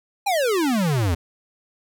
square exponential sweep, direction down, 839 to 79 Hz, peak -19 dBFS, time 0.26-1.15 s, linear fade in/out 10 ms, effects none

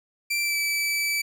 sawtooth tone with pitch glide, 2349 to 2310 Hz, D7 to D7, 0 to -29 cents, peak -20 dBFS, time 0.3-1.22 s, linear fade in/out 10 ms, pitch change -29 cents, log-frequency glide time 0.41-0.57 s, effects none

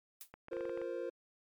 blue noise with exponential decay, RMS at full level -44 dBFS, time 0.21-0.32 s, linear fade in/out 0 ms, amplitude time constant 22 ms
clicks, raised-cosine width 0.5 ms, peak -34 dBFS, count 9, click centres 0.34 / 0.484 / 0.532 / 0.568 / 0.608 / 0.654 / 0.695 / 0.775 / 0.816 s
triangle chord, F suspended fourth, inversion none, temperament equal, 349.2 / 466.2 / 523.3 Hz, F4 / Bb4 / C5, 0 / 0 / 0 cents, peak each -40 / -40 / -39 dBFS, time 0.51-1.1 s, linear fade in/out 10 ms
effects MP3 96 kbps

